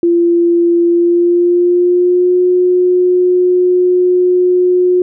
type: tone with pitch glide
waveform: sine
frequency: 342.9 to 361.4 Hz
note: F4 to F#4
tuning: -32 to -41 cents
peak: -7 dBFS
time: 0.03-5.02 s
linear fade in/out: 2 ms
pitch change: +91 cents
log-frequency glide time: 0.86-2.4 s
effects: none